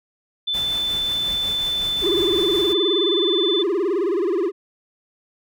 sine tone, 3520 Hz, A7, in tune, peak -20 dBFS, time 0.47-3.63 s, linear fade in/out 10 ms
pink noise with tremolo, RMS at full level -34 dBFS, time 0.53-2.74 s, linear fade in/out 20 ms, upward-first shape sine, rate 5.5 Hz, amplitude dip 30%
triangle tone with vibrato, 371.5 Hz, F#4, 7 cents sharp, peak -16 dBFS, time 2.01-4.52 s, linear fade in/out 50 ms, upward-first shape sine, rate 19 Hz, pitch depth 200 cents each way
effects none

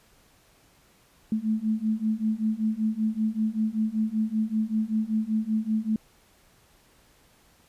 sine beating tone pair, 215.4 / 220.6 Hz, A3 / A3, -37 / +5 cents, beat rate 5.2 Hz, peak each -27 / -26 dBFS, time 1.32-5.96 s, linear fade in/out 2 ms, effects pink hiss -60 dBFS RMS until 7.68 s + resampled to 32000 Hz

